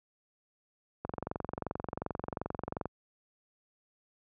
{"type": "click train", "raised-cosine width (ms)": 1, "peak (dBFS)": -20, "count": 42, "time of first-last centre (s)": [1.05, 2.856], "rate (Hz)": 22.7, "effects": ["high-pass 60 Hz 12 dB/octave"]}